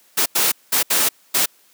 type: noise bursts at uneven times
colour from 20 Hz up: white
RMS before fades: -17 dBFS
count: 5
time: 0.17-0.26 / 0.35-0.52 / 0.72-0.83 / 0.9-1.09 / 1.34-1.46 s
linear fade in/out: 10 ms
effects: white hiss -55 dBFS RMS until 1.73 s + high-pass 200 Hz 12 dB/octave